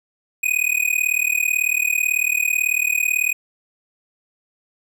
square tone with amplitude modulation, 2489 Hz, D#7, in tune, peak -14 dBFS, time 0.43-3.33 s, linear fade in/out 10 ms, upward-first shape sine, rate 38.1 Hz, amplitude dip 95%, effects none

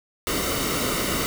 pink noise with comb filter, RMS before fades -25 dBFS, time 0.27-1.26 s, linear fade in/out 0 ms, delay 1.2 ms, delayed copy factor -0.6, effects none

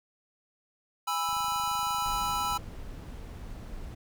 square chord, E major, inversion first, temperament just, 824.1 / 988.9 / 1318.5 Hz, G#5 / B5 / E6, -14 / +2 / 0 cents, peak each -35 / -33 / -32 dBFS, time 1.07-2.58 s, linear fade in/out 10 ms
click train, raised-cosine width 5 ms, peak -38 dBFS, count 38, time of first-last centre 1.29-2.719 s, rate 25.9 Hz
brown noise, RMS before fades -41 dBFS, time 2.05-3.95 s, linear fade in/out 10 ms
effects none

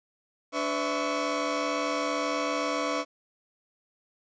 30% pulse tone cluster, 291.4 / 505 / 656 / 1118 Hz, D4 / B4 / E5 / C#6, -13 / +39 / -9 / +14 cents, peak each -30 dBFS, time 0.52-3.05 s, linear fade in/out 50 ms, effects resampled to 16000 Hz + 10-bit

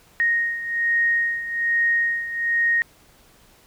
sine beating tone pair, 1864.7 / 1865.9 Hz, A#6 / A#6, 0 / +1 cents, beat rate 1.2 Hz, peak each -20 / -25 dBFS, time 0.2-2.82 s, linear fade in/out 0 ms, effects pink hiss -54 dBFS RMS until 3.66 s

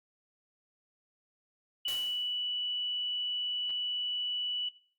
sine tone, 2958 Hz, F#7, 1 cent flat, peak -30 dBFS, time 1.85-4.69 s, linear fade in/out 5 ms
white noise with exponential decay, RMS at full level -40 dBFS, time 1.88-2.48 s, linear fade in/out 0 ms, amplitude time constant 130 ms
clicks, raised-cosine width 0.3 ms, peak -36 dBFS, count 2, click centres 3.695 / 3.706 s
effects noise-tail reverb RT60 0.4 s tail -17 dB re dry + Opus 48 kbps

